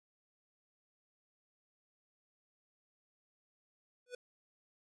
square tone with exponential growth, 493.9 Hz, B4, in tune, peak -39 dBFS, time 4.06-4.15 s, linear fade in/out 5 ms, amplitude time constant 18 ms, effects resampled to 22050 Hz

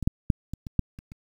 clicks, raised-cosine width 5 ms, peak -19 / -8 / -7 / -20 / -23 / -8 / -29 / -30 dBFS, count 8, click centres 0.027 / 0.075 / 0.302 / 0.536 / 0.668 / 0.793 / 0.989 / 1.119 s, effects 8-bit

